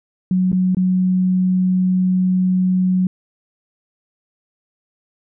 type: tone with dropouts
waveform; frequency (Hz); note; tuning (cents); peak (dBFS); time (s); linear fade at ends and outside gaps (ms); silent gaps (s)
sine; 184.4; F#3; -6; -13; 0.31-3.07; 2; 0.518-0.528 / 0.748-0.769
effects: none